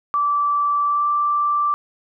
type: tone with pitch glide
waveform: sine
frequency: 1162 to 1172.8 Hz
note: D6 to D6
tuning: -19 to -3 cents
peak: -16 dBFS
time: 0.14-1.74 s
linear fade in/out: 0 ms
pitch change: +16 cents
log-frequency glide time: 0.86-1.07 s
effects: none